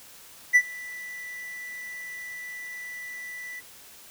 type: tone with ADSR envelope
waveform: triangle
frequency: 1975.5 Hz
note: B6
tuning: in tune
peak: -10 dBFS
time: 0.53-3.61 s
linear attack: 27 ms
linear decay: 60 ms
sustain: -24 dB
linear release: 23 ms
effects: white hiss -49 dBFS RMS until 4.1 s